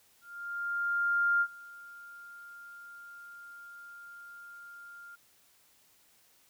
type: tone with ADSR envelope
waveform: sine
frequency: 1400 Hz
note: F6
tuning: 4 cents sharp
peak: -23 dBFS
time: 0.21-5.16 s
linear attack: 1200 ms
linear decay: 62 ms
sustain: -23 dB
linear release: 16 ms
effects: white hiss -65 dBFS RMS until 6.49 s